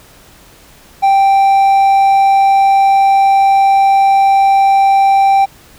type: tone with hard clipping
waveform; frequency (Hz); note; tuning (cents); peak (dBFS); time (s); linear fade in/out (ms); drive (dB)
triangle; 784; G5; 0; -7; 1.02-5.46; 20; 6
effects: pink hiss -42 dBFS RMS until 5.78 s